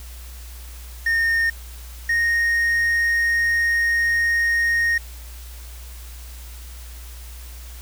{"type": "tone pair in turn", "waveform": "triangle", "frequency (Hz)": [1834, 1858.5], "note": ["A#6", "A#6"], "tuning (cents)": [-29, -6], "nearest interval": "unison", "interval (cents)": 23, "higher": "second", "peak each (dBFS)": -15, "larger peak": "neither", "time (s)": [[1.06, 1.5], [2.09, 4.98]], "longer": "second", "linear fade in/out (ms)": 5, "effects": ["added 60 Hz sine -35 dBFS peak until 7.81 s", "white hiss -44 dBFS RMS until 7.81 s"]}